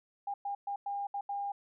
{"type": "tone bursts at uneven times", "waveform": "sine", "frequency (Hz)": 805, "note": "G5", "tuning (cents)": 46, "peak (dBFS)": -33, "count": 6, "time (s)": [[0.27, 0.34], [0.45, 0.55], [0.67, 0.76], [0.86, 1.07], [1.14, 1.21], [1.29, 1.52]], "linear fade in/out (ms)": 5, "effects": []}